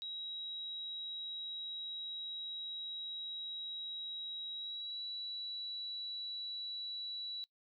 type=tone with pitch glide; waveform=sine; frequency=3845 to 3930 Hz; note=B7 to B7; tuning=-47 to -9 cents; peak=-40 dBFS; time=0.02-7.44 s; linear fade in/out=0 ms; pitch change=+38 cents; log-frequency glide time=4.54-5.02 s; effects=noise-tail reverb RT60 0.1 s tail -22 dB re dry